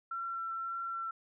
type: tone with vibrato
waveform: sine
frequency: 1353 Hz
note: E6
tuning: 45 cents sharp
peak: -35 dBFS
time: 0.11-1.11 s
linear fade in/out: 5 ms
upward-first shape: triangle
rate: 1.8 Hz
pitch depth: 13 cents each way
effects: none